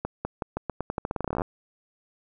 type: accelerating click train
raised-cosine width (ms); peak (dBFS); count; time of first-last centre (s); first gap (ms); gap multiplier
1; -14; 22; 0.05-1.418; 200; 0.86
effects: none